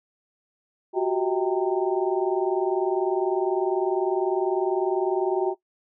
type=tone cluster; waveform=sine; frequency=364.2 / 384.2 / 640 / 788 / 912 Hz; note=F#4 / G4 / D#5 / G5 / A#5; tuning=-27 / -35 / +49 / +9 / -38 cents; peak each=-24 / -25 / -32 / -30 / -32 dBFS; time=0.93-5.55 s; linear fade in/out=50 ms; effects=noise-tail reverb RT60 0.1 s tail -17 dB re dry